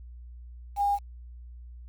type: tone with quantisation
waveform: sine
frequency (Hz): 810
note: G#5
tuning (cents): -43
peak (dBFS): -22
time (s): 0.76-0.99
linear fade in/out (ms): 50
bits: 8
effects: added 60 Hz sine -42 dBFS peak until 1.88 s